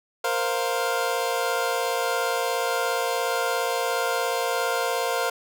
25% pulse chord, Bb suspended second, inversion none, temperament equal, 466.2 / 523.3 / 698.5 Hz, Bb4 / C5 / F5, 0 / 0 / 0 cents, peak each -24 dBFS, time 0.24-5.3 s, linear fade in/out 5 ms, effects none

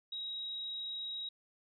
sine tone, 3817 Hz, A#7, 40 cents sharp, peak -38 dBFS, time 0.12-1.29 s, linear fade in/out 5 ms, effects none

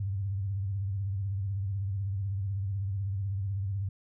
sine tone with vibrato, 98.1 Hz, G2, 2 cents sharp, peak -29 dBFS, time 0-3.89 s, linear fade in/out 5 ms, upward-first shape triangle, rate 16 Hz, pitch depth 110 cents each way, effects none

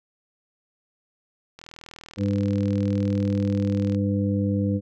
click train, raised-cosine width 0.2 ms, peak -24 dBFS, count 96, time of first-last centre 1.59-3.947 s, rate 40.3 Hz
harmonic tone, 100 Hz, G2, 35 cents sharp, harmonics 1 / 2 / 3 / 5, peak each -24 / -24 / -28 / -31 dBFS, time 2.17-4.81 s, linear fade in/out 50 ms
effects none

